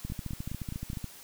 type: two click trains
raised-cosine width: 5 ms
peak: -23 / -24 dBFS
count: 15 / 5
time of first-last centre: 0.05-1.043 / 0.1-0.932 s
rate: 14.1 / 4.81 Hz
effects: white hiss -50 dBFS RMS until 1.23 s